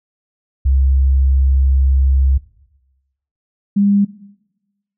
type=tone pair in turn; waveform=sine; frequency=67 / 201.3 Hz; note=C2 / G3; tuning=+42 / +46 cents; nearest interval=octave + perfect fifth; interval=1904 cents; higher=second; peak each=-10 dBFS; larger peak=neither; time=0.65-2.38 / 3.76-4.05 s; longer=first; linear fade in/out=10 ms; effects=noise-tail reverb RT60 1.0 s tail -18 dB re dry